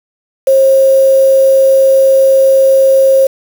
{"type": "tone with quantisation", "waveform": "sine", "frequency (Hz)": 536, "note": "C5", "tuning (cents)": 42, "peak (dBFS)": -4, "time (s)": [0.47, 3.27], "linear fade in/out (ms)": 5, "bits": 4, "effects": []}